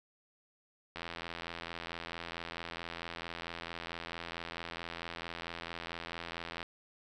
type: click train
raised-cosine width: 0.3 ms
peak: -24 dBFS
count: 480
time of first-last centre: 0.96-6.629 s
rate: 84.5 Hz
effects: none